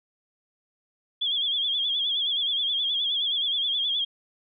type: tone with vibrato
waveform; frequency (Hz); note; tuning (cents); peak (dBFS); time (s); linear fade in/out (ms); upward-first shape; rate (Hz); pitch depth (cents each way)
sine; 3342; G#7; +10; -23; 1.21-4.05; 10; sine; 9.5; 78
effects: none